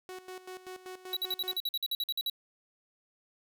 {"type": "tone with tremolo", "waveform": "sawtooth", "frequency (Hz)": 370, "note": "F#4", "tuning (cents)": 0, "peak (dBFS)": -37, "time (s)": [0.09, 1.57], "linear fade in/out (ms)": 0, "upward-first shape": "square", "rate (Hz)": 5.2, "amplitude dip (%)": 75}
{"type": "tone bursts", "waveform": "square", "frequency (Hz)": 3908, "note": "B7", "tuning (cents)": -19, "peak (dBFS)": -30, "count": 14, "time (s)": [1.13, 2.298], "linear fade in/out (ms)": 2, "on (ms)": 37, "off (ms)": 50}
{"effects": []}